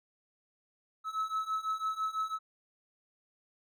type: beating tone pair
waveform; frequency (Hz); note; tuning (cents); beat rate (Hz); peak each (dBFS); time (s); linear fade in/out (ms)
triangle; 1293 / 1299; E6 / E6; -34 / -26; 6; -34 / -32; 1.04-2.39; 50
effects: none